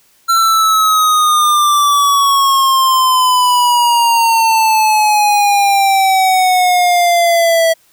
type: exponential sweep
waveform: square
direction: down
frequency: 1356 to 653 Hz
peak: -9 dBFS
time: 0.28-7.74 s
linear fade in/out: 20 ms
effects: white hiss -52 dBFS RMS until 7.92 s